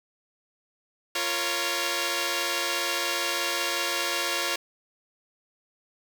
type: chord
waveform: 5% pulse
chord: Bb minor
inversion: second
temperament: equal with one note detuned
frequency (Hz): 345.8 / 466.2 / 554.4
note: F4 / Bb4 / Db5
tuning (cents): -17 / 0 / 0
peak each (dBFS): -19 / -21 / -17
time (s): 1.15-4.56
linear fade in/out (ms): 5
effects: none